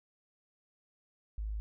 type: tone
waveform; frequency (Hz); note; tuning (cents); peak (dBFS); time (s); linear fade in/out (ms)
sine; 52.9; G#1; +33; -34; 1.38-1.6; 0
effects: none